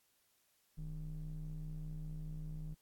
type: ring-modulated tone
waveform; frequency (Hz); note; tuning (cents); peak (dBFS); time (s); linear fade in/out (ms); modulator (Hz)
triangle; 62.8; B1; +30; -36; 0.77-2.75; 20; 93
effects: white hiss -75 dBFS RMS until 2.81 s + AAC 64 kbps